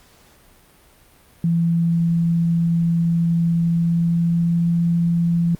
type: tone with pitch glide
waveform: sine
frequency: 168.1 to 169.76 Hz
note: E3 to F3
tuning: +34 to -49 cents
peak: -15 dBFS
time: 1.44-5.55 s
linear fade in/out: 2 ms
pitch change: +17 cents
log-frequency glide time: 3.58-4.72 s
effects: pink hiss -52 dBFS RMS until 5.59 s + Opus 48 kbps